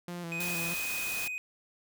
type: tone with vibrato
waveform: sawtooth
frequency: 171.4 Hz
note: F3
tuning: 32 cents flat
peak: -33 dBFS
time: 0.08-0.74 s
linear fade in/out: 2 ms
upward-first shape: square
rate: 3.2 Hz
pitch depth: 37 cents each way
type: tone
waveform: triangle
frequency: 2500 Hz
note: D#7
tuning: 8 cents sharp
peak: -32 dBFS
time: 0.32-1.38 s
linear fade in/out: 0 ms
type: noise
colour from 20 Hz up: white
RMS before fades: -37 dBFS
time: 0.4-1.28 s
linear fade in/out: 5 ms
effects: none